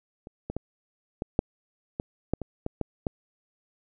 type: clicks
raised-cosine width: 2 ms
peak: -28 / -19 / -17 / -16 / -7 / -16 / -11 / -20 / -16 / -14 / -13 dBFS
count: 11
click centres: 0.271 / 0.5 / 0.566 / 1.221 / 1.391 / 1.999 / 2.336 / 2.417 / 2.664 / 2.813 / 3.068 s
effects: none